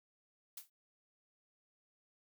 blue noise with exponential decay, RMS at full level -42 dBFS, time 0.57-0.7 s, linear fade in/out 5 ms, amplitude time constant 27 ms, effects none

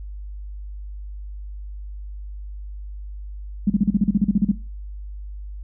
sine tone bursts, 202.8 Hz, G#3, 41 cents flat, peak -13 dBFS, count 13, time 3.67-4.516 s, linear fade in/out 5 ms, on 30 ms, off 38 ms, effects noise-tail reverb RT60 0.3 s tail -18 dB re dry + added 50 Hz sine -31 dBFS peak until 5.63 s

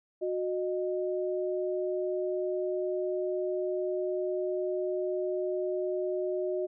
sine tone pair together, 366.3 / 616 Hz, F#4 / D#5, -17 / -17 cents, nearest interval major sixth, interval 900 cents, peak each -30 / -33 dBFS, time 0.21-6.67 s, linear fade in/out 20 ms, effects none

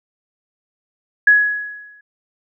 sine tone with exponential decay, 1678 Hz, G#6, 17 cents sharp, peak -5 dBFS, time 1.27-2.01 s, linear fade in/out 5 ms, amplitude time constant 160 ms, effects none

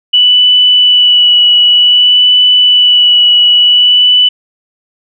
sine tone with vibrato, 2960 Hz, F#7, in tune, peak -3 dBFS, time 0.13-4.29 s, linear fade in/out 10 ms, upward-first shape sine, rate 0.54 Hz, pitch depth 14 cents each way, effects none

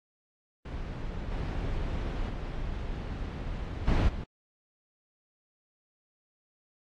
brown noise with level steps, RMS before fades -36 / -32 / -35 / -24 / -36 dBFS, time 0.65-4.24 s, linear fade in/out 5 ms, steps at 1.31 / 2.29 / 3.87 / 4.08 s, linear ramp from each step 10 ms, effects low-pass 4000 Hz 12 dB/octave + AAC 48 kbps

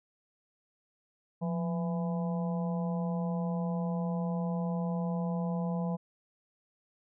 harmonic tone with a mistuned harmonic, 166.8 Hz, E3, 21 cents sharp, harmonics 1 / 3 / 4 / 5 / 6, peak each -30 / -40 / -42 / -44 / -46 dBFS, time 1.41-5.97 s, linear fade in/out 20 ms, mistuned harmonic 1, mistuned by +84 cents, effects none

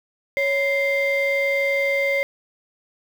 sine tone pair together, 554.4 / 2093 Hz, C#5 / C7, 0 / 0 cents, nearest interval octave + major seventh, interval 2300 cents, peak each -19 dBFS, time 0.37-2.23 s, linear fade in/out 0 ms, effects tanh soft clip ceiling -15 dBFS + 7-bit

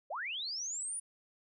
sine linear sweep, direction up, 492.8 to 9770 Hz, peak -36 dBFS, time 0.1-1 s, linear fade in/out 10 ms, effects none

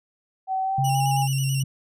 sine tone with pitch glide, 761 to 815.6 Hz, F#5 to G#5, +48 to -32 cents, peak -22 dBFS, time 0.47-1.28 s, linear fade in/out 50 ms, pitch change +120 cents, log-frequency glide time 0.63-1.06 s
sine tone, 135.4 Hz, C#3, 40 cents flat, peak -21 dBFS, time 0.78-1.64 s, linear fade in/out 5 ms
15% pulse tone with vibrato, 2838 Hz, F7, 27 cents sharp, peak -23 dBFS, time 0.84-1.63 s, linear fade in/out 10 ms, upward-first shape square, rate 9.2 Hz, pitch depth 55 cents each way
effects none

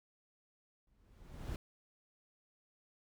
brown noise with exponential growth, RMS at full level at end -37 dBFS, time 0.87-1.56 s, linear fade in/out 2 ms, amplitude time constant 150 ms, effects none

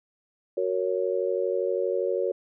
sine chord, F# major, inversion none, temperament just, 370 / 462.5 / 555 Hz, F#4 / A#4 / C#5, 0 / -14 / +2 cents, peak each -28 dBFS, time 0.57-2.32 s, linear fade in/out 5 ms, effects none

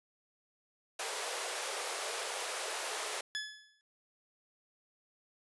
pink high-pass noise, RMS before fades -38 dBFS, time 0.99-3.21 s, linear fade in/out 5 ms, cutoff 410 Hz, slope 48 dB/octave
20% pulse tone with exponential decay, 1711 Hz, A6, 49 cents flat, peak -28 dBFS, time 3.35-3.81 s, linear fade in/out 0 ms, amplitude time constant 99 ms
effects resampled to 24000 Hz

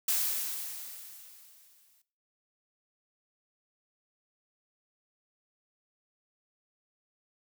blue noise with exponential decay, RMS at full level -27 dBFS, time 0.08-2.02 s, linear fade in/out 5 ms, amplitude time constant 420 ms, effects noise-tail reverb RT60 0.4 s tail -17 dB re dry

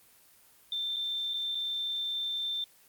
sine tone with dropouts, 3568 Hz, A7, 23 cents sharp, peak -30 dBFS, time 0.72-2.64 s, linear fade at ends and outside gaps 2 ms, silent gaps 0.962-0.966 / 1.337-1.341 / 1.548-1.552 s, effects white hiss -60 dBFS RMS until 2.88 s + Opus 24 kbps

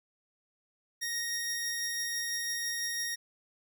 sawtooth tone pair together, 1868 / 5598 Hz, A#6 / F8, +3 / +3 cents, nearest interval octave + perfect fifth, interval 1900 cents, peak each -32 / -32 dBFS, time 1.01-3.16 s, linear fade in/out 20 ms, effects none

